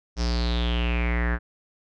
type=tone with low-pass filter sweep; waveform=square; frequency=59.2 Hz; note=A#1; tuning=27 cents sharp; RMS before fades=-24 dBFS; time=0.16-1.39 s; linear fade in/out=50 ms; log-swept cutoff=5600 to 1600 Hz; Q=6.8; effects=none